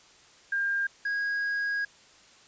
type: tone pair in turn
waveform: sine / triangle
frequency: 1604 / 1643.4 Hz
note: G6 / G#6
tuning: +39 / -19 cents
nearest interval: unison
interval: 42 cents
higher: second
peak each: -25 dBFS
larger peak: neither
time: 0.52-0.87 / 1.05-1.85 s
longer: second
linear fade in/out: 5 ms
effects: white hiss -56 dBFS RMS until 2.47 s + resampled to 16000 Hz